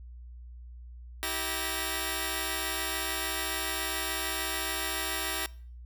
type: tone cluster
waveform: 5% pulse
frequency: 323.6 / 389.7 / 1845 Hz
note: E4 / G4 / A#6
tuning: -32 / -10 / -18 cents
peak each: -24 dBFS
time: 1.23-5.46 s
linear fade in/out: 0 ms
effects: noise-tail reverb RT60 0.5 s tail -23 dB re dry + added 60 Hz sine -43 dBFS peak until 5.85 s